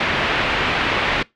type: low-pass noise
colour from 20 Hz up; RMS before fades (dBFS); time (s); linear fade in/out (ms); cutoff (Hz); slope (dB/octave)
white; -20; 0-1.23; 5; 2900; 24
effects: noise-tail reverb RT60 0.2 s tail -22 dB re dry